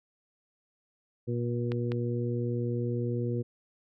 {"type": "harmonic tone", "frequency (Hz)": 119.9, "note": "A#2", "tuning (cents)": 49, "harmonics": [1, 2, 3, 4], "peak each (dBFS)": [-30, -35, -35, -37], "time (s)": [1.27, 3.43], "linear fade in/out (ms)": 20}
{"type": "clicks", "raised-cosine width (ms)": 0.3, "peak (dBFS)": -22, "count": 2, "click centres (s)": [1.719, 1.919]}
{"effects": []}